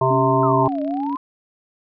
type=harmonic tone; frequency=130.9 Hz; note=C3; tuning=1 cent sharp; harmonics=1 / 3 / 5 / 7 / 8; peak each=-21 / -21 / -21 / -21 / -21 dBFS; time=0.01-0.68 s; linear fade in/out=5 ms
type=tone with pitch glide; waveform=sine; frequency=277.2 to 281.2 Hz; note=C#4 to C#4; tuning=0 to +25 cents; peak=-22 dBFS; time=0.1-1.16 s; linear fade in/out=10 ms; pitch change=+25 cents; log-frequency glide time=0.57-0.87 s
type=exponential two-way sweep; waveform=sine; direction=down then up; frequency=1330 to 595 to 1053 Hz; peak=-25 dBFS; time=0.43-1.17 s; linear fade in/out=2 ms; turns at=0.82 s
type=click train; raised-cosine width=0.3 ms; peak=-29 dBFS; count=17; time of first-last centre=0.66-1.158 s; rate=32.1 Hz
effects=none